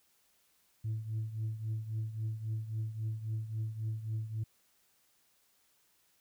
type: tone with tremolo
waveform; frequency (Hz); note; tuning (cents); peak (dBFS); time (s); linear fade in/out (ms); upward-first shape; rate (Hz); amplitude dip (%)
sine; 110; A2; 0; -29; 0.84-4.44; 10; triangle; 3.7; 80
effects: tanh soft clip ceiling -30 dBFS + white hiss -71 dBFS RMS until 6.2 s